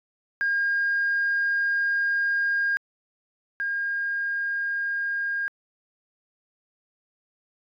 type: tone pair in turn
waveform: sine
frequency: 1617 / 1617 Hz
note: G#6 / G#6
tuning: -47 / -47 cents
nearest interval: unison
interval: 0 cents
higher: neither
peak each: -20 / -24 dBFS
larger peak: first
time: 0.41-2.77 / 3.6-5.48 s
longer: first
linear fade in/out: 0 ms
effects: tanh soft clip ceiling -17 dBFS